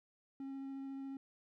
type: tone with vibrato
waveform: triangle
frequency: 271.4 Hz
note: C#4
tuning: 36 cents flat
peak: -40 dBFS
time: 0.4-1.17 s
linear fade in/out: 2 ms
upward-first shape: sine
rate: 14 Hz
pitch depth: 8 cents each way
effects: none